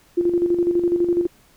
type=tone with tremolo; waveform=sine; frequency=348 Hz; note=F4; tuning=6 cents flat; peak=-14 dBFS; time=0.17-1.27 s; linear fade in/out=10 ms; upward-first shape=square; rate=12 Hz; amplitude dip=55%; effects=pink hiss -55 dBFS RMS until 1.56 s